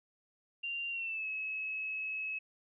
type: tone with pitch glide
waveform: sine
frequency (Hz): 2778 to 2577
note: F7 to E7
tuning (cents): -10 to -40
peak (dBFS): -35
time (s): 0.63-2.39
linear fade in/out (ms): 10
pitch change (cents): -130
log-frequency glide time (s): 0.9-1.27
effects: none